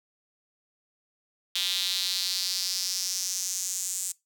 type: tone with high-pass filter sweep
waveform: square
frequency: 92.5 Hz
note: F#2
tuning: in tune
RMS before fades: -30 dBFS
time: 1.55-4.12 s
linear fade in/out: 5 ms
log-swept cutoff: 3500 to 7600 Hz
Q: 3.8
effects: noise-tail reverb RT60 0.2 s tail -21 dB re dry